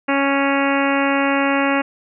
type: harmonic tone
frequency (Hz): 277.2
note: C#4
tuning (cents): 0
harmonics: 1 / 2 / 3 / 4 / 5 / 6 / 7 / 8 / 9 / 10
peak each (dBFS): -19 / -22 / -24 / -25 / -26 / -27 / -27 / -28 / -29 / -29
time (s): 0.08-1.82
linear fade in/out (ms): 10
effects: none